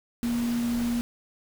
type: tone in noise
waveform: sine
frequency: 237.4 Hz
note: A#3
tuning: 32 cents sharp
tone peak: -24 dBFS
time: 0.23-1.01 s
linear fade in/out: 0 ms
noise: pink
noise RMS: -38 dBFS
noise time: 0.23-1.01 s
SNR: +11 dB
effects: none